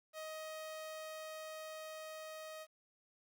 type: tone with level ramp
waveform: sawtooth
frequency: 628 Hz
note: D#5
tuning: 16 cents sharp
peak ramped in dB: -40 to -43 dBFS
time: 0.13-2.67 s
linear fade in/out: 50 ms
effects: 12-bit